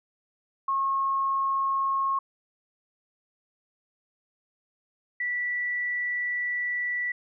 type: tone pair in turn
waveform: sine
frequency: 1086 / 1959.8 Hz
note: C#6 / B6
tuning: -36 / -14 cents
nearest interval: minor seventh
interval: 1022 cents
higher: second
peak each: -23 / -26 dBFS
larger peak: first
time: 0.68-2.19 / 5.2-7.12 s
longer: second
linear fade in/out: 5 ms
effects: none